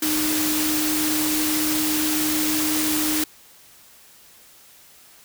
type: tone in noise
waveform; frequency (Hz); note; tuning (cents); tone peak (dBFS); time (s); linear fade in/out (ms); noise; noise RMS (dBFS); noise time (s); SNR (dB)
sine; 307.6; D#4; -20; -23; 0.02-3.24; 5; white; -24; 0.02-3.24; -2
effects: white hiss -50 dBFS RMS until 5.24 s